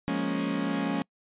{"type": "chord", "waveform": "40% pulse", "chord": "Bb minor seventh", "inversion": "second", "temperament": "equal", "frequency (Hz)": [174.61, 207.7, 233.1, 277.2], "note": ["F3", "Ab3", "Bb3", "Db4"], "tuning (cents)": [0, 0, 0, 0], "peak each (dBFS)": [-33, -32, -34, -29], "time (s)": [0.08, 1.02], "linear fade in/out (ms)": 0, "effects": ["noise-tail reverb RT60 0.1 s tail -26 dB re dry", "resampled to 8000 Hz"]}